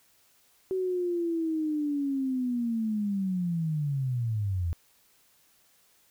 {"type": "linear sweep", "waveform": "sine", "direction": "down", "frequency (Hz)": [379.2, 80.8], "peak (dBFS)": -26, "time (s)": [0.71, 4.73], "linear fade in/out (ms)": 0, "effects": ["white hiss -64 dBFS RMS until 6.1 s"]}